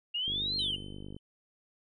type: exponential two-way sweep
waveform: sine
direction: up then down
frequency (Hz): 2800 to 4262 to 2800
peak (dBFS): -30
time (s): 0.14-0.76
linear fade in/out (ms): 10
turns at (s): 0.57
type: click train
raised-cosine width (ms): 3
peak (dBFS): -31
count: 45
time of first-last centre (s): 0.28-1.165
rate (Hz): 49.7
type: tone with exponential decay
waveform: triangle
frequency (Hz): 3061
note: G7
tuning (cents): -42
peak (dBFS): -30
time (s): 0.59-1.19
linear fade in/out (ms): 2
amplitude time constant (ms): 130
effects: resampled to 24000 Hz